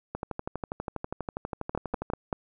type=two click trains; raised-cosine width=1 ms; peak=-18 / -14 dBFS; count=25 / 4; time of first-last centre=0.15-2.101 / 1.75-2.328 s; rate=12.3 / 5.19 Hz; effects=none